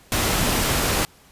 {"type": "noise", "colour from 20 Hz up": "pink", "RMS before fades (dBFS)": -21, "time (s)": [0.12, 1.05], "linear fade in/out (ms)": 0, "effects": ["pink hiss -52 dBFS RMS until 1.31 s", "resampled to 32000 Hz"]}